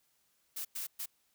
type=noise bursts at uneven times; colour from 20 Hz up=blue; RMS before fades=-39 dBFS; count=3; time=0.56-0.65 / 0.75-0.87 / 0.99-1.06 s; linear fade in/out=10 ms; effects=white hiss -74 dBFS RMS until 1.34 s